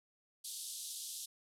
white band-pass noise, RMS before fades -45 dBFS, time 0.44-1.26 s, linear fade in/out 10 ms, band 3300 to 12000 Hz, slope 48 dB/octave, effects none

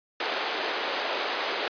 pink band-pass noise, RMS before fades -30 dBFS, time 0.2-1.68 s, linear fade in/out 2 ms, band 400 to 4500 Hz, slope 24 dB/octave, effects resampled to 11025 Hz

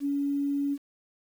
sine tone with quantisation, 282.6 Hz, C#4, 34 cents sharp, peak -25 dBFS, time 0-0.78 s, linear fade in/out 50 ms, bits 9, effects none

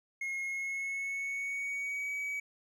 triangle tone with pitch glide, 2158 to 2273 Hz, C#7 to C#7, -47 to +43 cents, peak -32 dBFS, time 0.21-2.4 s, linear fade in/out 5 ms, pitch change +90 cents, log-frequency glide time 0.44-2.13 s, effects none

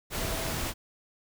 sine tone in noise, 657 Hz, E5, 6 cents flat, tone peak -40 dBFS, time 0.17-0.56 s, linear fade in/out 50 ms, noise pink, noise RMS -32 dBFS, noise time 0.1-0.74 s, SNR -11 dB, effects none

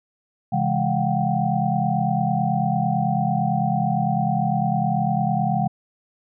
sine tone cluster, 136 / 166.7 / 206.9 / 720 / 769 Hz, C#3 / E3 / G#3 / F#5 / G5, -33 / +20 / -6 / -47 / -33 cents, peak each -25 dBFS, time 0.52-5.68 s, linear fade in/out 10 ms, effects none

